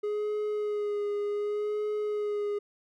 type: tone with vibrato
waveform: triangle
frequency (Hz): 416.4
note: G#4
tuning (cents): +5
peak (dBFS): -26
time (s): 0.03-2.59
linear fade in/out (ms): 10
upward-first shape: sine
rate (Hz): 0.67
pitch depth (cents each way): 23
effects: none